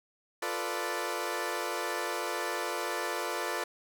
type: chord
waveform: 15% pulse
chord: B half-diminished seventh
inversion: second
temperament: equal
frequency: 349.2 / 440 / 493.9 / 587.3 Hz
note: F4 / A4 / B4 / D5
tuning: 0 / 0 / 0 / 0 cents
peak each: -31 dBFS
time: 0.42-3.64 s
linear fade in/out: 5 ms
effects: none